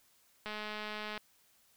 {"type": "click train", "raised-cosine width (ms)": 0.3, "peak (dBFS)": -25, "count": 153, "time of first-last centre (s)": [0.46, 1.177], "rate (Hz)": 212, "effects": ["white hiss -68 dBFS RMS until 1.76 s"]}